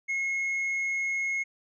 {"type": "tone", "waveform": "triangle", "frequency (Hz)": 2167, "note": "C#7", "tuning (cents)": -40, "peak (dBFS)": -25, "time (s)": [0.08, 1.44], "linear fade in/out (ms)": 20, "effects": ["resampled to 16000 Hz"]}